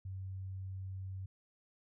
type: tone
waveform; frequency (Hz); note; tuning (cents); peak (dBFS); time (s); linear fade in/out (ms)
sine; 95; F#2; +46; -40; 0.05-1.26; 5
effects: none